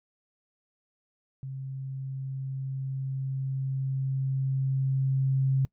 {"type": "tone with level ramp", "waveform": "sine", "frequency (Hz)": 133.9, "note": "C3", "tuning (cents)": 40, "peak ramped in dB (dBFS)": [-34, -21], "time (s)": [1.43, 5.65], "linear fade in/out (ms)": 0, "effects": ["noise-tail reverb RT60 0.1 s tail -23 dB re dry"]}